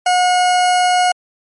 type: tone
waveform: 40% pulse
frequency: 724 Hz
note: F#5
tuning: 38 cents flat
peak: -10 dBFS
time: 0.06-1.12 s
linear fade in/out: 5 ms
effects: MP3 48 kbps